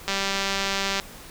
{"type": "click train", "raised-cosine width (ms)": 0.2, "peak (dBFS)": -8, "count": 181, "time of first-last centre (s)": [0.08, 0.998], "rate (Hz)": 196, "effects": ["pink hiss -43 dBFS RMS until 1.3 s"]}